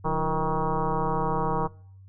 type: tone with frequency modulation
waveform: sine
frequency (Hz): 466.2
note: A#4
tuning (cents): 0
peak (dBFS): -22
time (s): 0.04-1.68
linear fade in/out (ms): 20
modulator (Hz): 161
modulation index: 4.2
effects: noise-tail reverb RT60 0.6 s tail -24 dB re dry + added 96 Hz sine -46 dBFS peak until 2.08 s